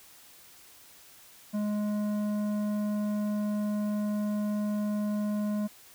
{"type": "tone with tanh clipping", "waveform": "sine", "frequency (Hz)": 208.8, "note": "G#3", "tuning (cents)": 10, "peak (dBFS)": -29, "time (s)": [1.53, 5.68], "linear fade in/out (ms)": 20, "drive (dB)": 11, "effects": ["white hiss -54 dBFS RMS until 5.94 s"]}